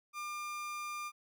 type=tone; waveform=30% pulse; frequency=1200 Hz; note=D6; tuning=37 cents sharp; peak=-36 dBFS; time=0.13-1.12 s; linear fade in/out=50 ms; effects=none